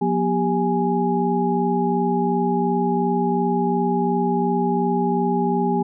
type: tone cluster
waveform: sine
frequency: 178.8 / 241.6 / 396.2 / 832 Hz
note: F3 / B3 / G4 / G#5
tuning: +41 / -38 / +18 / +3 cents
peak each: -23 dBFS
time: 0.01-5.83 s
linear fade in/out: 10 ms
effects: none